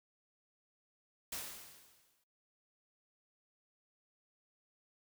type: noise with exponential decay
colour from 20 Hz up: white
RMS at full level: -40 dBFS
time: 1.32-2.24 s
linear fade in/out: 5 ms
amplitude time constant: 200 ms
effects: noise-tail reverb RT60 0.5 s tail -25 dB re dry